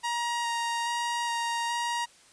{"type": "tone with vibrato", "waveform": "sawtooth", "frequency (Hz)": 941, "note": "A#5", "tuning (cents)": 16, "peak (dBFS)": -24, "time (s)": [0.03, 2.06], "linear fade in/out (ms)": 20, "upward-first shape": "square", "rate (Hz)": 1.2, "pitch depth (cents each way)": 10, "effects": ["white hiss -57 dBFS RMS until 2.32 s", "resampled to 22050 Hz"]}